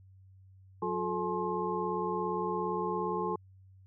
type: tone cluster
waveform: sine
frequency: 182.1 / 357.5 / 434.9 / 853 / 1062 Hz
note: F#3 / F4 / A4 / G#5 / C6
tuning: -27 / +41 / -20 / +46 / +25 cents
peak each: -39 / -36 / -35 / -37 / -36 dBFS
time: 0.82-3.36 s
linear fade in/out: 5 ms
effects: added 95 Hz sine -54 dBFS peak until 3.86 s